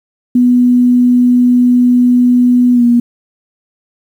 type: tone with pitch glide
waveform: sine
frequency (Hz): 246.4 to 239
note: B3 to A#3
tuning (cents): -4 to +43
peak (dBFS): -5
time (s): 0.35-3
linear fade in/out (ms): 5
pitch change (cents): -53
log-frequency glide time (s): 2.73-2.83
effects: 7-bit